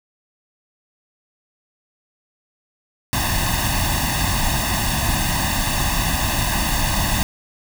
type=noise with comb filter; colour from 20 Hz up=pink; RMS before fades=-20 dBFS; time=3.13-7.23 s; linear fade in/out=0 ms; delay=1.1 ms; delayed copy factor=+1; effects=none